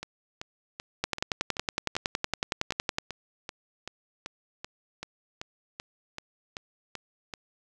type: two click trains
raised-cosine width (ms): 0.2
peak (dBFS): -9 / -19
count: 22 / 20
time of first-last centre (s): 1.04-2.984 / 0.03-7.338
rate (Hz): 10.8 / 2.6
effects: none